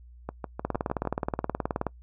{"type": "two click trains", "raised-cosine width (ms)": 1, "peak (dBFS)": [-18, -13], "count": [6, 24], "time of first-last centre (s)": [[0.29, 1.052], [0.65, 1.867]], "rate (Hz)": [6.56, 18.9], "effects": ["noise-tail reverb RT60 0.1 s tail -25 dB re dry", "added 60 Hz sine -47 dBFS peak until 2.02 s"]}